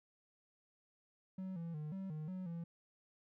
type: tone with pitch steps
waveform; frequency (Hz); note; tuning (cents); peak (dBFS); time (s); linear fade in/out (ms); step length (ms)
triangle; 188.2 / 167.5 / 151.8 / 192 / 154.1 / 185.5 / 168.5; F#3 / E3 / D#3 / G3 / D#3 / F#3 / E3; +30 / +28 / -42 / -36 / -16 / +5 / +38; -39; 1.38-2.64; 5; 180
effects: none